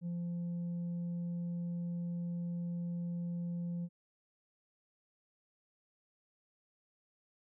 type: tone with tanh clipping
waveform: sine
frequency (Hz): 172.9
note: F3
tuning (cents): -17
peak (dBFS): -36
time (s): 0.01-3.89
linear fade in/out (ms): 50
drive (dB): 2
effects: none